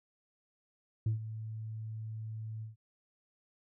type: tone with ADSR envelope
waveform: sine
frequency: 110 Hz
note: A2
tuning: in tune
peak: -24 dBFS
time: 1.06-2.76 s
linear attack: 5 ms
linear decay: 120 ms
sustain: -14 dB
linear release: 140 ms
effects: tanh soft clip ceiling -26 dBFS